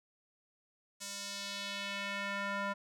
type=tone with band-pass filter sweep; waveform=square; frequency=199.9 Hz; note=G3; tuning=34 cents sharp; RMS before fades=-39 dBFS; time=1-2.74 s; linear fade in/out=20 ms; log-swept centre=7000 to 1200 Hz; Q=1.4; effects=none